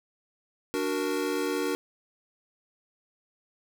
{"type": "chord", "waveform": "square", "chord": "D augmented", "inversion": "none", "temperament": "equal", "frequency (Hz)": [293.7, 370, 466.2], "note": ["D4", "F#4", "A#4"], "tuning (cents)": [0, 0, 0], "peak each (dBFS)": -32, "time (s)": [0.74, 1.75], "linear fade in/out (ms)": 0, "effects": []}